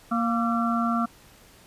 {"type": "harmonic tone with a mistuned harmonic", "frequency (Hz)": 233.1, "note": "A#3", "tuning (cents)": 0, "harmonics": [1, 3, 5, 6], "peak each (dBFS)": [-24, -30, -29, -29], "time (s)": [0.11, 1.06], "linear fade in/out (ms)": 10, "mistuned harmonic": 6, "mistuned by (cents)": -55, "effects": ["pink hiss -53 dBFS RMS until 1.66 s", "resampled to 32000 Hz"]}